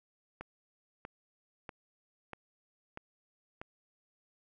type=click train; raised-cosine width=0.5 ms; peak=-27 dBFS; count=6; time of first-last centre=0.41-3.615 s; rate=1.56 Hz; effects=none